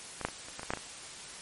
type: clicks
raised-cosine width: 0.5 ms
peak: -22 / -13 / -25 / -30 / -24 / -24 / -15 / -15 / -25 dBFS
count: 9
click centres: 0.213 / 0.25 / 0.286 / 0.485 / 0.595 / 0.632 / 0.705 / 0.736 / 0.773 s
effects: white hiss -45 dBFS RMS until 1.41 s + MP3 48 kbps

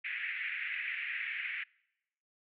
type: band-pass noise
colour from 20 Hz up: pink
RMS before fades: -38 dBFS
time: 0.04-1.64 s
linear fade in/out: 10 ms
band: 1800 to 2500 Hz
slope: 48 dB/octave
effects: noise-tail reverb RT60 0.9 s tail -26 dB re dry

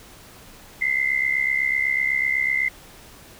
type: tone pair together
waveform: sine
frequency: 2032 / 2100 Hz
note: B6 / C7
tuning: +49 / +6 cents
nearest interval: minor second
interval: 57 cents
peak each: -22 dBFS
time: 0.81-2.69 s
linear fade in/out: 10 ms
effects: pink hiss -46 dBFS RMS until 3.39 s

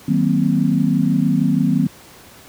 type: chord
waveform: sine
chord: C half-diminished seventh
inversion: first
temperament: just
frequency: 156.98 / 188.37 / 235.5 / 261.6 Hz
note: Eb3 / Gb3 / Bb3 / C4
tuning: +16 / +31 / +18 / 0 cents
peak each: -19 dBFS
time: 0.08-1.87 s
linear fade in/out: 5 ms
effects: pink hiss -43 dBFS RMS until 2.48 s + high-pass 80 Hz 12 dB/octave

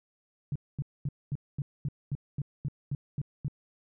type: tone bursts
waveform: sine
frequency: 141.5 Hz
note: C#3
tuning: 36 cents sharp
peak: -28 dBFS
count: 12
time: 0.52-3.482 s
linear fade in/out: 2 ms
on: 36 ms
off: 230 ms
effects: none

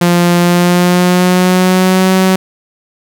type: tone with pitch glide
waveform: sawtooth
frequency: 174.3 to 187.89 Hz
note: F3 to F#3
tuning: -3 to +27 cents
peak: -3 dBFS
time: 0.01-2.36 s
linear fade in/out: 5 ms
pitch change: +130 cents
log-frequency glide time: 0.39-2.11 s
effects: none

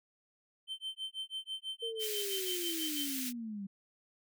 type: tone with tremolo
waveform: triangle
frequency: 3099 Hz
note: G7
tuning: 21 cents flat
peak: -34 dBFS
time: 0.67-3.15 s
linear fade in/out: 50 ms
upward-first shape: sine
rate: 6.1 Hz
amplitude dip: 100%
type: linear sweep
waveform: sine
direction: down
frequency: 466.2 to 191.4 Hz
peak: -38 dBFS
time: 1.82-3.67 s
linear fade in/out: 10 ms
type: high-pass noise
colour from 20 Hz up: white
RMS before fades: -39 dBFS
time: 1.99-3.33 s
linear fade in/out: 50 ms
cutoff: 1900 Hz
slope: 24 dB/octave
effects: none

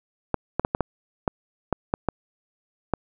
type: clicks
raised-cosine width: 1 ms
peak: -7 dBFS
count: 10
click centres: 0.343 / 0.596 / 0.649 / 0.749 / 0.807 / 1.278 / 1.727 / 1.939 / 2.087 / 2.937 s
effects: none

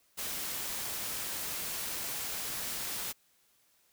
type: noise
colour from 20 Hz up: white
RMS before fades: -37 dBFS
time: 0.17-3.13 s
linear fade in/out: 20 ms
effects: white hiss -69 dBFS RMS until 3.92 s

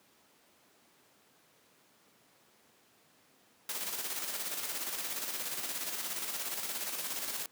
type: noise with tremolo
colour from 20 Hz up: white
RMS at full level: -36 dBFS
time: 3.69-7.46 s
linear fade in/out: 2 ms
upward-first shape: square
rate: 17 Hz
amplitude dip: 40%
effects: pink hiss -65 dBFS RMS until 7.51 s + high-pass 200 Hz 12 dB/octave

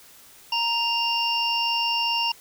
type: harmonic tone with a mistuned harmonic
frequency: 932.3 Hz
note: A#5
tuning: in tune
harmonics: 1 / 3 / 5 / 6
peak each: -26 / -24 / -35 / -29 dBFS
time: 0.52-2.32 s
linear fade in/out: 5 ms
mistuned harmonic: 6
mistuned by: -72 cents
effects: white hiss -50 dBFS RMS until 2.4 s

